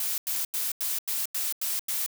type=noise bursts; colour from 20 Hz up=blue; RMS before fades=-29 dBFS; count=8; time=0-2.063 s; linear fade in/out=2 ms; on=180 ms; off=89 ms; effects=none